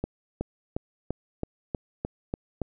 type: accelerating click train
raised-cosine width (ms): 2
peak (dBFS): -15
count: 9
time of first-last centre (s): 0.04-2.617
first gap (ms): 370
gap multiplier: 0.96
effects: none